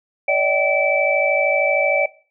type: tone cluster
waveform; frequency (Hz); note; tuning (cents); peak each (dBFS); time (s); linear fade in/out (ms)
sine; 575 / 628 / 768 / 2315; D5 / D#5 / G5 / D7; -37 / +16 / -36 / -25; -19 / -22 / -24 / -18; 0.28-2.06; 5
effects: noise-tail reverb RT60 0.4 s tail -20 dB re dry